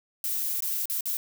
violet noise with dropouts, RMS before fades -29 dBFS, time 0.24-1.17 s, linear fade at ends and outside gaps 1 ms, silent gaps 0.605-0.623 / 0.856-0.898 / 1.008-1.056 s, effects none

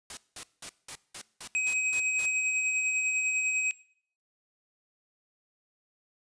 white noise bursts, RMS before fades -40 dBFS, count 9, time 0.1-2.259 s, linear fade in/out 2 ms, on 71 ms, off 190 ms
square tone with tremolo, 2530 Hz, D#7, 28 cents sharp, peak -25 dBFS, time 1.55-3.71 s, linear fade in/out 0 ms, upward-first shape sine, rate 10 Hz, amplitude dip 30%
effects noise-tail reverb RT60 0.6 s tail -21 dB re dry + resampled to 22050 Hz

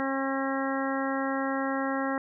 harmonic tone, 270 Hz, C#4, 45 cents flat, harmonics 1 / 2 / 3 / 4 / 5 / 6 / 7, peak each -30 / -33 / -35 / -36 / -37 / -38 / -38 dBFS, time 0-2.18 s, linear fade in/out 0 ms, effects none

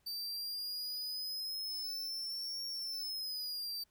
45% pulse linear two-way sweep, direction up then down, 4624 to 5530 to 4624 Hz, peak -38 dBFS, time 0.06-3.84 s, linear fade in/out 10 ms, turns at 2.66 s, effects pink hiss -75 dBFS RMS until 3.9 s

